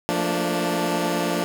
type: chord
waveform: 15% pulse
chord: Bb major seventh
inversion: second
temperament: equal with one note detuned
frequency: 174.61 / 220 / 229.3 / 293.7 Hz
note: F3 / A3 / Bb3 / D4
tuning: 0 / 0 / -28 / 0 cents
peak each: -19 / -25 / -24 / -19 dBFS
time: 0.09-1.44 s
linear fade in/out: 0 ms
effects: none